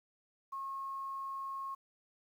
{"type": "tone with quantisation", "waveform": "sine", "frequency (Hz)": 1085, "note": "C#6", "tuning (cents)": -37, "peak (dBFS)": -38, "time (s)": [0.52, 1.75], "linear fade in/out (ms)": 10, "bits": 11, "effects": []}